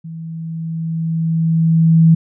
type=tone with level ramp; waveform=sine; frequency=163.1 Hz; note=E3; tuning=18 cents flat; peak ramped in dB=-27 to -5 dBFS; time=0.04-2.15 s; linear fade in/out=10 ms; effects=none